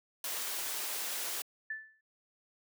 white noise, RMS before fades -37 dBFS, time 0.24-1.42 s, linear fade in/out 2 ms
sine tone with exponential decay, 1755 Hz, A6, 5 cents flat, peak -33 dBFS, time 1.7-2.01 s, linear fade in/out 5 ms, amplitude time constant 66 ms
effects high-pass 400 Hz 12 dB/octave

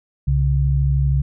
sine tone pair together, 65.41 / 138.38 Hz, C2 / C#3, 0 / -3 cents, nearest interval octave + minor second, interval 1297 cents, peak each -17 dBFS, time 0.27-1.22 s, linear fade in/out 10 ms, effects none

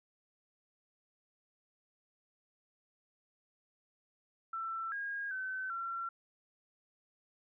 sine tone with pitch steps, 1337 / 1630 / 1526 / 1361 Hz, E6 / G#6 / G6 / F6, +24 / -33 / -47 / -45 cents, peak -36 dBFS, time 4.53-6.09 s, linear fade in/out 5 ms, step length 390 ms, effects none

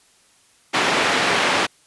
white band-pass noise, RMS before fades -19 dBFS, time 0.73-1.67 s, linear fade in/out 20 ms, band 190 to 2500 Hz, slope 12 dB/octave, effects white hiss -56 dBFS RMS until 1.86 s + resampled to 24000 Hz

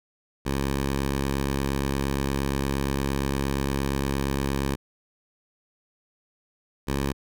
10% pulse tone pair in turn, 68.6 / 68.97 Hz, C#2 / C#2, -17 / -8 cents, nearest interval unison, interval 9 cents, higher second, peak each -16 dBFS, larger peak neither, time 0.45-4.76 / 6.87-7.13 s, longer first, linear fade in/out 20 ms, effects none

